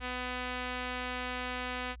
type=tone; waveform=5% pulse; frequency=250.3 Hz; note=B3; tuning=23 cents sharp; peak=-23 dBFS; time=0-1.96 s; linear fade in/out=50 ms; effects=added 60 Hz sine -45 dBFS peak until 2 s + resampled to 8000 Hz